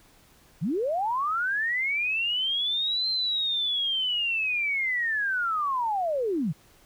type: linear two-way sweep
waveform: sine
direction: up then down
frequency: 130 to 4146 to 130 Hz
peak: -24 dBFS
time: 0.61-6.53 s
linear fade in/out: 20 ms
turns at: 3.09 s
effects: pink hiss -58 dBFS RMS until 6.85 s